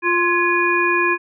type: harmonic tone with a mistuned harmonic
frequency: 350 Hz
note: F4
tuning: 4 cents sharp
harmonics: 1 / 3 / 5 / 7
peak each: -20 / -20 / -20 / -20 dBFS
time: 0.02-1.18 s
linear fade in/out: 50 ms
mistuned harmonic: 5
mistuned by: -72 cents
effects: none